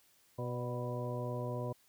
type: harmonic tone with a mistuned harmonic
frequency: 123.47 Hz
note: B2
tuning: in tune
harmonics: 1 / 2 / 3 / 4 / 5 / 6 / 8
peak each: -38 / -45 / -45 / -43 / -43 / -53 / -46 dBFS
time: 0.38-1.73 s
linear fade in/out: 10 ms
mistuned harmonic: 5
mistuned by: -39 cents
effects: white hiss -68 dBFS RMS until 1.88 s